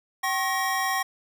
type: tone cluster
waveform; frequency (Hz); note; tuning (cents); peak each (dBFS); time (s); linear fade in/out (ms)
square; 768 / 1084 / 1884; G5 / C#6 / A#6; -36 / -39 / +18; -29; 0.23-1.03; 10
effects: none